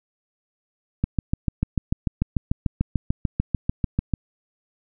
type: click train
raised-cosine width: 5 ms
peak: -8 dBFS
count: 22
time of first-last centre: 1.04-4.137 s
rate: 6.78 Hz
effects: none